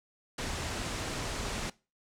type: low-pass noise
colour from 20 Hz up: pink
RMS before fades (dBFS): -36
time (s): 0.38-1.7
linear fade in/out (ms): 5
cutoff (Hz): 8700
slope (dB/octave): 24
effects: noise-tail reverb RT60 0.3 s tail -21 dB re dry